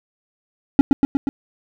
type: tone with echo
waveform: triangle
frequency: 277.2 Hz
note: C#4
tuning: in tune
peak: -3 dBFS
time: 0.79-0.81 s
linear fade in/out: 0 ms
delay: 120 ms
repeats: 4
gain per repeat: -3 dB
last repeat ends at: 1.29 s
effects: none